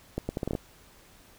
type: accelerating click train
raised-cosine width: 2 ms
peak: -16 dBFS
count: 8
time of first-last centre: 0.18-0.552 s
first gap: 110 ms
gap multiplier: 0.74
effects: pink hiss -56 dBFS RMS until 1.38 s

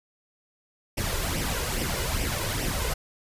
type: noise with flanger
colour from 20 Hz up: pink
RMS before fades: -28 dBFS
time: 0.97-2.94 s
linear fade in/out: 10 ms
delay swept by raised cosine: 0.36 to 2.06 ms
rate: 2.4 Hz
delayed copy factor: +0.6
effects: resampled to 32000 Hz

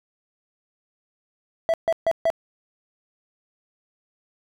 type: tone bursts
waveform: triangle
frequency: 659.3 Hz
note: E5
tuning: in tune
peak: -15 dBFS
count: 4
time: 1.69-2.302 s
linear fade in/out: 0 ms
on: 48 ms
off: 140 ms
effects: none

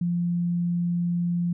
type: tone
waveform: sine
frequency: 173.6 Hz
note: F3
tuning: 10 cents flat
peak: -22 dBFS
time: 0.01-1.53 s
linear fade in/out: 5 ms
effects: none

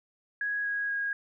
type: tone with pitch steps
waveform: sine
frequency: 1661.2 / 1649.7 / 1638.3 Hz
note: G#6 / G#6 / G#6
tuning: 0 / -12 / -24 cents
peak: -28 dBFS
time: 0.41-1.13 s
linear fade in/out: 2 ms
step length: 240 ms
effects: none

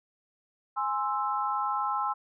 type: chord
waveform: sine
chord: Ab augmented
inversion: none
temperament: equal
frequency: 830.6 / 1046.5 / 1318.5 Hz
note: Ab5 / C6 / E6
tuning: 0 / 0 / 0 cents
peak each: -31 dBFS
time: 0.76-2.14 s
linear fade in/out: 20 ms
effects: none

